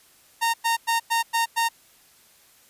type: tone bursts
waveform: sawtooth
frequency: 921 Hz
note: A#5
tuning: 21 cents flat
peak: -16 dBFS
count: 6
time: 0.41-1.69 s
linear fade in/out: 20 ms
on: 130 ms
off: 100 ms
effects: white hiss -56 dBFS RMS until 2.69 s + resampled to 32000 Hz